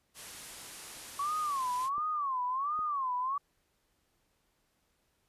white low-pass noise, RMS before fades -48 dBFS, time 0.14-1.9 s, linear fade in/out 50 ms, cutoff 12000 Hz, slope 48 dB/octave
sine tone with vibrato, 1108.7 Hz, C#6, in tune, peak -30 dBFS, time 1.19-3.38 s, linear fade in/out 5 ms, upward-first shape sine, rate 1.4 Hz, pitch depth 200 cents each way
clicks, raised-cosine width 2 ms, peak -38 dBFS, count 2, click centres 1.981 / 2.791 s
effects pink hiss -75 dBFS RMS until 5.28 s + resampled to 32000 Hz

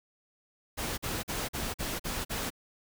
pink noise bursts, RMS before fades -34 dBFS, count 7, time 0.77-2.504 s, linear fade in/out 20 ms, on 210 ms, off 44 ms, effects none

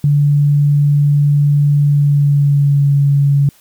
sine tone with pitch glide, 144.9 to 141.35 Hz, D3 to C#3, -23 to +34 cents, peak -8 dBFS, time 0.04-3.49 s, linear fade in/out 2 ms, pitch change -43 cents, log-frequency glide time 1.81-2.94 s, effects white hiss -49 dBFS RMS until 3.6 s

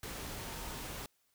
sine tone in noise, 917 Hz, A#5, 29 cents flat, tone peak -54 dBFS, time 0.39-0.82 s, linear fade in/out 2 ms, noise pink, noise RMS -43 dBFS, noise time 0.03-1.06 s, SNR -14 dB, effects white hiss -75 dBFS RMS until 1.34 s

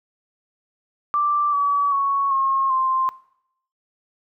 sine tone with pitch steps, 1174.7 / 1141.9 / 1110.1 / 1079.1 / 1049 Hz, D6 / D6 / C#6 / C#6 / C6, 0 / -49 / +2 / -47 / +4 cents, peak -17 dBFS, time 1.14-3.09 s, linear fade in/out 0 ms, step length 390 ms, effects noise-tail reverb RT60 0.7 s tail -20 dB re dry

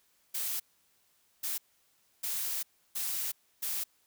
blue noise bursts at uneven times, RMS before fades -34 dBFS, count 5, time 0.34-0.6 / 1.43-1.58 / 2.23-2.63 / 2.95-3.32 / 3.62-3.84 s, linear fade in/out 10 ms, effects white hiss -70 dBFS RMS until 4.06 s

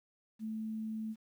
sine tone with quantisation, 219.3 Hz, A3, 6 cents flat, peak -36 dBFS, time 0.39-1.16 s, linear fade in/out 50 ms, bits 11, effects none

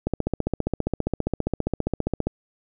click train, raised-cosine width 2 ms, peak -9 dBFS, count 34, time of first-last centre 0.07-2.27 s, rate 15 Hz, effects none

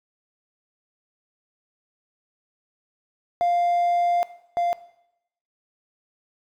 triangle tone pair in turn, 698.5 / 695 Hz, F5 / F5, 0 / -9 cents, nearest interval unison, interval 9 cents, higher first, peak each -15 / -17 dBFS, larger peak first, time 3.41-4.23 / 4.57-4.73 s, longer first, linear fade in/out 0 ms, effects noise-tail reverb RT60 0.8 s tail -18 dB re dry + tanh soft clip ceiling -13 dBFS

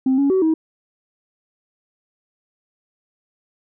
sine tone with pitch steps, 262.3 / 279.3 / 378.1 / 319 Hz, C4 / C#4 / F#4 / D#4, +4 / +13 / +38 / +43 cents, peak -12 dBFS, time 0.06-0.54 s, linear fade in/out 5 ms, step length 120 ms, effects tanh soft clip ceiling -11 dBFS

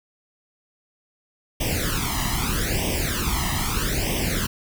pink noise with flanger, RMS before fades -24 dBFS, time 1.6-4.47 s, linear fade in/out 10 ms, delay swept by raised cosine 0.35 to 1.02 ms, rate 0.79 Hz, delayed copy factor +0.9, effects none

